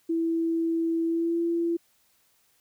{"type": "tone with pitch glide", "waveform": "sine", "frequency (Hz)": [330, 337.9], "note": ["E4", "E4"], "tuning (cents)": [2, 43], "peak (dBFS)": -23, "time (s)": [0.09, 1.77], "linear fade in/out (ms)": 10, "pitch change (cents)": 41, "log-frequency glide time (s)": [1.05, 1.39], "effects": ["white hiss -66 dBFS RMS until 2.6 s"]}